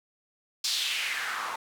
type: noise with band-pass filter sweep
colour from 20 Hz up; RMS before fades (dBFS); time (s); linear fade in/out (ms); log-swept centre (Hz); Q
white; -31; 0.64-1.56; 5; 4700 to 950; 2.7
effects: none